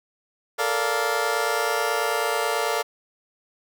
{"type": "chord", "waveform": "20% pulse", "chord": "Bb major seventh", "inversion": "third", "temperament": "just", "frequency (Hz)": [437, 466.2, 582.7, 699.2], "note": ["A4", "Bb4", "D5", "F5"], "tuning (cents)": [-12, 0, -14, 2], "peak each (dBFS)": -23, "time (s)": [0.58, 2.83], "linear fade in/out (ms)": 20, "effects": []}